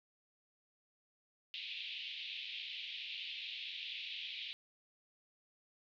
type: band-pass noise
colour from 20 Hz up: white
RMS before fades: -45 dBFS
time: 1.54-4.53 s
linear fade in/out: 0 ms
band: 2400 to 3800 Hz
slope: 48 dB/octave
effects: none